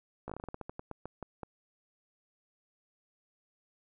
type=slowing click train; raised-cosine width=1 ms; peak=-26 dBFS; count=16; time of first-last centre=0.28-1.433 s; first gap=16 ms; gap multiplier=1.2; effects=none